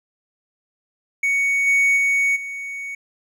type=tone with level steps; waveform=triangle; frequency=2230 Hz; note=C#7; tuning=10 cents sharp; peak=-15 / -12 / -14 / -26 dBFS; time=1.23-2.95 s; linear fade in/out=5 ms; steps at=1.66 / 1.96 / 2.35 s; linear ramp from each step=20 ms; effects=none